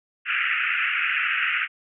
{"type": "band-pass noise", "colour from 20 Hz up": "white", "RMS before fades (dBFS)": -24, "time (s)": [0.25, 1.68], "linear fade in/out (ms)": 50, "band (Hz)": [1300, 2800], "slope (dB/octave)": 96, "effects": []}